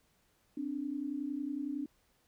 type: tone pair together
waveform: sine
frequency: 261.6 / 292.5 Hz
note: C4 / D4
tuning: 0 / -7 cents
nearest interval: major second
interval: 193 cents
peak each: -39 / -36 dBFS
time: 0.57-1.86 s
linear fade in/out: 5 ms
effects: pink hiss -72 dBFS RMS until 2.27 s